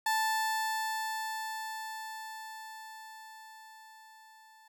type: tone with level ramp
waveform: 30% pulse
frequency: 880 Hz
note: A5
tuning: in tune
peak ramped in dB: -24 to -54 dBFS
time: 0.06-4.68 s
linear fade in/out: 5 ms
effects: none